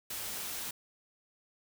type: noise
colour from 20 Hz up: white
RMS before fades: -39 dBFS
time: 0.1-0.71 s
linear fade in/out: 5 ms
effects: none